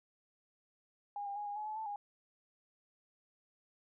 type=tone with pitch steps; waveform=sine; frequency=816 / 802 / 829 / 817 / 848 / 859 / 879 / 819 Hz; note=G#5 / G5 / G#5 / G#5 / G#5 / A5 / A5 / G#5; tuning=-31 / +39 / -3 / -29 / +36 / -42 / -2 / -24 cents; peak=-38 dBFS; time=1.16-1.96 s; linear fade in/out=2 ms; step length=100 ms; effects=none